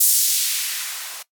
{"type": "noise with band-pass filter sweep", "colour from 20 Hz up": "violet", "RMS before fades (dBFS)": -21, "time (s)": [0, 1.23], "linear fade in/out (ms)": 10, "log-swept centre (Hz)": [8700, 640], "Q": 0.84, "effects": ["noise-tail reverb RT60 0.1 s tail -18 dB re dry"]}